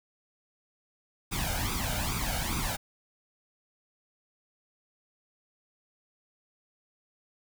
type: noise with flanger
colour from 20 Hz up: pink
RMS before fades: -31 dBFS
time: 1.31-2.77 s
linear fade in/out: 20 ms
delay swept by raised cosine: 0.82 to 1.37 ms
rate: 2.4 Hz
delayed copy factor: +0.75
effects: none